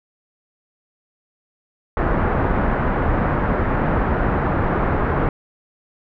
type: low-pass noise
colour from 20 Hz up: pink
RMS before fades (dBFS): -19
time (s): 1.97-5.29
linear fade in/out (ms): 2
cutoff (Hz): 1600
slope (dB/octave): 24
effects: none